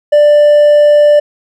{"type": "tone with hard clipping", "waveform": "triangle", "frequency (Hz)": 590, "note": "D5", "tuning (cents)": 8, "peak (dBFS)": -4, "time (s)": [0.12, 1.2], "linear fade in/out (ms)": 10, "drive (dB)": 5, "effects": []}